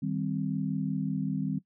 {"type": "chord", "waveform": "sine", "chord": "C minor", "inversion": "first", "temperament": "equal", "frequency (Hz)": [155.56, 196, 261.6], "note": ["Eb3", "G3", "C4"], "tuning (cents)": [0, 0, 0], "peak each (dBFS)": [-32, -32, -33], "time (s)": [0.02, 1.59], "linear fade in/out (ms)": 10, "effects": ["noise-tail reverb RT60 0.1 s tail -18 dB re dry"]}